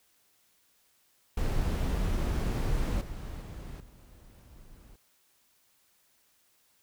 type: noise with level steps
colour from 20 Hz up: brown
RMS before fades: -29 / -39 / -41 / -53 dBFS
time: 1.37-4.96 s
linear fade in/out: 5 ms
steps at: 3.01 / 3.41 / 3.8 s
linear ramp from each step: 2 ms
effects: white hiss -68 dBFS RMS until 6.82 s